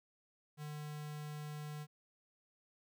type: tone with notch filter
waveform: square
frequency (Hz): 150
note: D3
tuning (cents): +37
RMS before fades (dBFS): -45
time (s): 0.57-1.87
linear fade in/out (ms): 50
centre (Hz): 350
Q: 1.3
effects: none

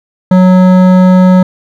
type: tone with hard clipping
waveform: triangle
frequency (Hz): 184.2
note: F#3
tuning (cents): -7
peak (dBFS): -4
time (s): 0.31-1.43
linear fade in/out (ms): 5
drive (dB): 17
effects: none

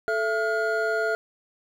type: tone cluster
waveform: triangle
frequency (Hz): 437.7 / 670 / 1425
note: A4 / E5 / F6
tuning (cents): -9 / +28 / +34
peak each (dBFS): -25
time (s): 0.08-1.15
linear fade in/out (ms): 0
effects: none

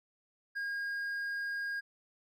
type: tone with hard clipping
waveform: sine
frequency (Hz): 1626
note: G#6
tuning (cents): -37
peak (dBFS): -35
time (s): 0.55-1.81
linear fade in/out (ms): 20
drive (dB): 3
effects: none

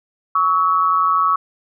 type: tone pair together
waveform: sine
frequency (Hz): 1122.9 / 1295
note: C#6 / E6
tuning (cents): +22 / -31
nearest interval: major second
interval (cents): 247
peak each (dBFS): -15 / -17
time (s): 0.35-1.36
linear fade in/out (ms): 5
effects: none

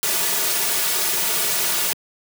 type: noise with comb filter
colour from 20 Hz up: white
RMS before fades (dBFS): -21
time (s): 0.03-1.93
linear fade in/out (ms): 0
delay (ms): 3.8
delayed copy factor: -0.9
effects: high-pass 200 Hz 12 dB/octave

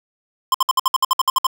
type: tone bursts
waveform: square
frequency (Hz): 1046.5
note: C6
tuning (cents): 0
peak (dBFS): -13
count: 12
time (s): 0.52-1.468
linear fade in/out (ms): 2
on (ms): 24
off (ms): 60
effects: 7-bit

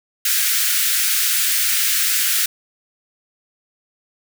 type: high-pass noise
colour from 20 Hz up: white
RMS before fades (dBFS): -18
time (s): 0.25-2.46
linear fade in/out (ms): 5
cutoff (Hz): 1400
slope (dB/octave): 48
effects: none

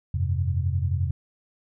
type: chord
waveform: sine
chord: F suspended second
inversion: none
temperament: equal with one note detuned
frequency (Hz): 87.31 / 98.57 / 130.81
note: F2 / G2 / C3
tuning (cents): 0 / +10 / 0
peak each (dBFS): -24 / -28 / -28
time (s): 0.14-1.11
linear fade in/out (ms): 5
effects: none

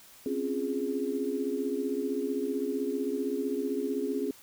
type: chord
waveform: sine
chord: Db major seventh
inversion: third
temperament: equal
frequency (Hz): 261.6 / 277.2 / 349.2 / 415.3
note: C4 / Db4 / F4 / Ab4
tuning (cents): 0 / 0 / 0 / 0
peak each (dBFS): -34 / -34 / -37 / -32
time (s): 0.26-4.31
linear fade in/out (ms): 2
effects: white hiss -54 dBFS RMS until 4.42 s

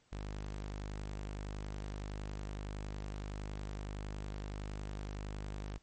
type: tone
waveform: sawtooth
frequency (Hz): 50.8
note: G#1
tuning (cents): -38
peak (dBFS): -36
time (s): 0.12-5.78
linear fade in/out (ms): 5
effects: pink hiss -71 dBFS RMS until 5.82 s + MP3 32 kbps

